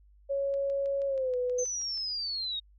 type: tone with pitch glide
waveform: sine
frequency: 554.4 to 496.8 Hz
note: C#5 to B4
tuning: 0 to +10 cents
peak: -27 dBFS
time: 0.29-1.65 s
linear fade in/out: 20 ms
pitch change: -190 cents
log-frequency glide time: 1.07-1.36 s
type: click train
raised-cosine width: 0.2 ms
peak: -37 dBFS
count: 10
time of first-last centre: 0.54-1.975 s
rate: 6.27 Hz
type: linear sweep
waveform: sine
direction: down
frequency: 6272 to 3705 Hz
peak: -31 dBFS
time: 1.58-2.6 s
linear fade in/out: 10 ms
effects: added 50 Hz sine -56 dBFS peak until 2.78 s